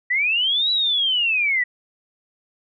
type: linear two-way sweep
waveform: sine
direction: up then down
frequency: 1914 to 3955 to 1914 Hz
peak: -17 dBFS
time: 0.1-1.64 s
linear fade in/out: 10 ms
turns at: 0.71 s
effects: none